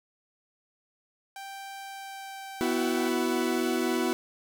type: tone with pitch glide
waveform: sawtooth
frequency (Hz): 784 to 778.1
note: G5 to G5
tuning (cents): 0 to -13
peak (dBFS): -35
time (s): 1.36-3.09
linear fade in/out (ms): 2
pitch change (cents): -13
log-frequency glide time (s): 1.79-2.48
type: chord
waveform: 40% pulse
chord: B suspended fourth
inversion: none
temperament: equal with one note detuned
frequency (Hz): 246.9 / 329.6 / 373.2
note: B3 / E4 / F#4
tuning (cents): 0 / 0 / +15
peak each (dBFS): -29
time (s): 2.61-4.13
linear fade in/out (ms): 0
effects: none